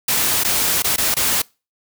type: noise with dropouts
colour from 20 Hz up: white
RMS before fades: -18 dBFS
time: 0.08-1.42 s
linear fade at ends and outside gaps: 5 ms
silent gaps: 0.436-0.446 / 0.823-0.843 / 0.962-0.98 / 1.143-1.166 s
effects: noise-tail reverb RT60 0.3 s tail -25 dB re dry